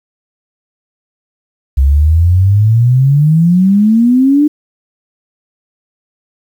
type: exponential sweep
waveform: sine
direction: up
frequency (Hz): 65.4 to 303.1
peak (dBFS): -5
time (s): 1.77-4.48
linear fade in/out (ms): 10
effects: 7-bit

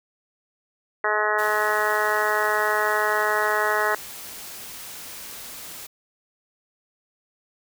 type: harmonic tone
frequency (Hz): 212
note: G#3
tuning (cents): +36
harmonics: 2 / 3 / 4 / 5 / 6 / 7 / 8 / 9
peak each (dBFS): -28 / -28 / -28 / -28 / -28 / -28 / -28 / -28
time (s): 1.04-3.95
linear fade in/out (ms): 2
type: noise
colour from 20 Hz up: white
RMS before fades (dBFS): -38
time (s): 1.38-5.87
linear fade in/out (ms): 10
effects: none

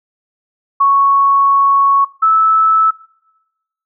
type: tone pair in turn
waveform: sine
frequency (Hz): 1108.7 / 1308.5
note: C#6 / E6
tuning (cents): 0 / -13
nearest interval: minor third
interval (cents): 287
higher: second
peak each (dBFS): -7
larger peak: neither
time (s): 0.8-2.05 / 2.22-2.91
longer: first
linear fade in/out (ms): 10
effects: noise-tail reverb RT60 1.0 s tail -22 dB re dry

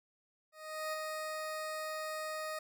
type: tone with ADSR envelope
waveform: 20% pulse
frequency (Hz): 623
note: D#5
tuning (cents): +2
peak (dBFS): -30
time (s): 0.52-2.59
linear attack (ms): 410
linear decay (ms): 18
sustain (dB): -3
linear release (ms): 5
effects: none

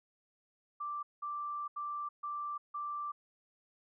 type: tone bursts at uneven times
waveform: sine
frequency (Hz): 1174.7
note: D6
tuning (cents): 0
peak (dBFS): -36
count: 5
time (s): 0.8-1.03 / 1.22-1.68 / 1.76-2.09 / 2.23-2.58 / 2.74-3.12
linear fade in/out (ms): 10
effects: none

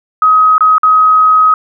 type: tone with dropouts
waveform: sine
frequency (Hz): 1265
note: D#6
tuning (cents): +28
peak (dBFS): -4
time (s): 0.22-1.54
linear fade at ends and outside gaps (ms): 2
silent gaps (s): 0.581-0.607 / 0.782-0.832
effects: none

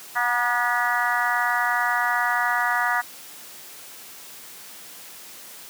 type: harmonic tone with a mistuned harmonic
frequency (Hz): 242.7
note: B3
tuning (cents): -30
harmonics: 3 / 4 / 5 / 6 / 7 / 8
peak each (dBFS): -27 / -27 / -27 / -27 / -27 / -27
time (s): 0.15-3.02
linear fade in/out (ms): 20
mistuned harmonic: 4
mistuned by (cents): -25
effects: white hiss -42 dBFS RMS until 5.69 s + high-pass 150 Hz 12 dB/octave

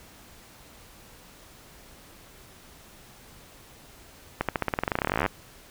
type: accelerating click train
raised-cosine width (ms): 0.5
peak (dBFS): -9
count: 27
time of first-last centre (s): 4.41-5.262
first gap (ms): 77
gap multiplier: 0.92
effects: pink hiss -51 dBFS RMS until 5.7 s

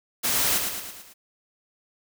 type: noise with echo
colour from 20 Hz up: white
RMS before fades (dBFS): -24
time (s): 0.23-0.59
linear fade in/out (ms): 20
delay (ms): 110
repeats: 5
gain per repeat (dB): -5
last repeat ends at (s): 1.14
effects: none

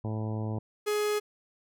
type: harmonic tone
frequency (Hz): 108.8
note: A2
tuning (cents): -19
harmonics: 1 / 2 / 3 / 4 / 5 / 6 / 7 / 8 / 9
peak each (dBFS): -31 / -37 / -41 / -43 / -45 / -47 / -48 / -49 / -50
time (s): 0.04-0.59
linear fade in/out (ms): 5
type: tone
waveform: 45% pulse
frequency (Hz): 419.3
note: G#4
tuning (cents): +17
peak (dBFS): -26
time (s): 0.86-1.2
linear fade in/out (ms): 20
effects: none

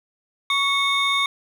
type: tone cluster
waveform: triangle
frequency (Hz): 1121 / 2199 / 3646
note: C#6 / C#7 / A#7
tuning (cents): +19 / -14 / -39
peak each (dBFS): -21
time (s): 0.5-1.26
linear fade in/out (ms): 2
effects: none

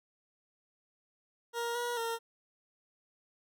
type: tone with pitch steps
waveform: 20% pulse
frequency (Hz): 469.9 / 480.7 / 459.6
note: A#4 / B4 / A#4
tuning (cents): +14 / -47 / -25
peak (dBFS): -28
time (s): 1.53-2.19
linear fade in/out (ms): 50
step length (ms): 220
effects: none

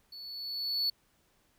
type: tone with level ramp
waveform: triangle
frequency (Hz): 4435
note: C#8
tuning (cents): 0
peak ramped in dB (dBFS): -43 to -25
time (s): 0.12-0.9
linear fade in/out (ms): 5
effects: pink hiss -70 dBFS RMS until 1.58 s

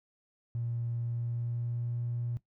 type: tone with pitch glide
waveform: triangle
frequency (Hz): 117.9 to 119.48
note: A#2 to A#2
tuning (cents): +20 to +43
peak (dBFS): -28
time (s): 0.55-2.37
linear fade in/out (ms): 0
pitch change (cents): +23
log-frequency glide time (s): 0.98-2.02
effects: noise-tail reverb RT60 0.1 s tail -18 dB re dry + tanh soft clip ceiling -28 dBFS

